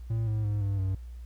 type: tone with pitch steps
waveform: triangle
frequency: 112.9 / 108.18 / 103.65 / 99.31 / 95.16 Hz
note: A2 / A2 / G#2 / G2 / F#2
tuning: +45 / -29 / -3 / +23 / +49 cents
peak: -24 dBFS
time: 0.1-0.95 s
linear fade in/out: 5 ms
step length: 170 ms
effects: added 60 Hz sine -39 dBFS peak until 1.25 s + pink hiss -65 dBFS RMS until 1.25 s